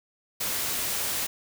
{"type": "noise", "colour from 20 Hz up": "white", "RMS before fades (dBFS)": -29, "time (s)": [0.4, 1.27], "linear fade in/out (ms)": 10, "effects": []}